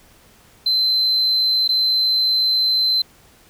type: tone with dropouts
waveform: sine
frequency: 4077 Hz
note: C8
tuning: 46 cents flat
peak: -13 dBFS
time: 0.66-3.02 s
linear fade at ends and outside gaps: 5 ms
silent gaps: 1.678-1.69 s
effects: tanh soft clip ceiling -12 dBFS + pink hiss -51 dBFS RMS until 3.49 s